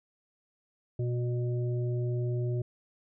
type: harmonic tone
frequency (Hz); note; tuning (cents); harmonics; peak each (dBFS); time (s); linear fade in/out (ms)
121.9; B2; -22; 1 / 3 / 5; -28 / -36 / -44; 0.99-2.62; 5
effects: none